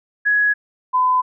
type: tone pair in turn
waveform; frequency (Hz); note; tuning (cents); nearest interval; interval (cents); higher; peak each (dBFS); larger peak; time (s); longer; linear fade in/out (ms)
sine; 1675 / 1012.5; G#6 / B5; +14 / +43; major sixth; 871; first; -13; neither; 0.25-0.54 / 0.93-1.22; neither; 20
effects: none